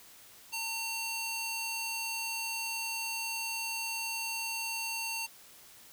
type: tone with high-pass filter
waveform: square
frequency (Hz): 910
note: A#5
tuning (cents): -42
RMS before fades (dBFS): -36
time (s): 0.52-5.27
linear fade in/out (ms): 20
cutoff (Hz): 2200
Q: 0.81
effects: white hiss -55 dBFS RMS until 5.92 s